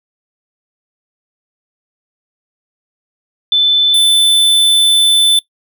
sine / square tone pair in turn, 3520 / 3520 Hz, A7 / A7, 0 / 0 cents, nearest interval unison, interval 0 cents, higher neither, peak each -7 dBFS, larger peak neither, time 3.52-3.94 / 3.94-5.39 s, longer second, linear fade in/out 2 ms, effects noise-tail reverb RT60 0.1 s tail -21 dB re dry

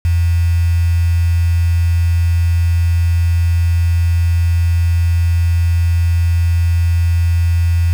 sine tone with quantisation, 85 Hz, F2, 46 cents flat, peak -10 dBFS, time 0.05-7.93 s, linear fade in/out 0 ms, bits 5, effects none

